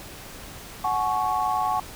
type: chord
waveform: sine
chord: F# suspended second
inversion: none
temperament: equal with one note detuned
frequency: 740 / 851 / 1108.7 Hz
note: F#5 / G#5 / C#6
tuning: 0 / +42 / 0 cents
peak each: -26 dBFS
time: 0.84-1.8 s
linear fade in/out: 5 ms
effects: pink hiss -41 dBFS RMS until 1.95 s